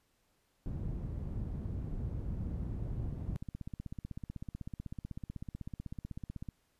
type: low-pass noise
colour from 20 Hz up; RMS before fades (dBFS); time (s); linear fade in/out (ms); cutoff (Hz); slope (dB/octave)
white; -38; 0.66-3.36; 0; 120; 12
type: click train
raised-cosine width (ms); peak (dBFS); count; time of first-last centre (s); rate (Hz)
5; -29; 52; 3.3-6.487; 16
effects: pink hiss -75 dBFS RMS until 6.79 s + resampled to 32000 Hz